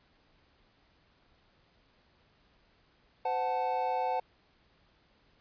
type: chord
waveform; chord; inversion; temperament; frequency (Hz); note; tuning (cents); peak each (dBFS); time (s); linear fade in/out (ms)
triangle; F# diminished; second; equal with one note detuned; 512.5 / 740 / 880; C5 / F#5 / A5; -36 / 0 / 0; -33 / -30 / -31; 3.25-4.2; 5
effects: pink hiss -67 dBFS RMS until 5.4 s + resampled to 11025 Hz